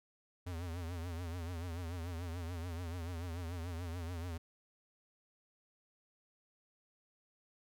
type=tone with vibrato; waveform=square; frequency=85.7 Hz; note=F2; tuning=32 cents flat; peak=-40 dBFS; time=0.46-4.38 s; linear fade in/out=10 ms; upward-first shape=triangle; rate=6.9 Hz; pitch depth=120 cents each way; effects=none